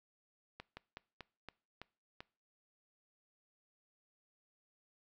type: slowing click train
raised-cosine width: 0.3 ms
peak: -30 dBFS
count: 7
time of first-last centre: 0.6-2.205 s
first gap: 170 ms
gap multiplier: 1.18
effects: noise-tail reverb RT60 0.4 s tail -23 dB re dry